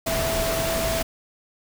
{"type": "tone in noise", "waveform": "sine", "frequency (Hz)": 658, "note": "E5", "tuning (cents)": -3, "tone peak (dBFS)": -25, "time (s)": [0.06, 1.03], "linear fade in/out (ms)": 10, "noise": "pink", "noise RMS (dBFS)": -26, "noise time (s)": [0.06, 1.03], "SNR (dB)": -2, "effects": []}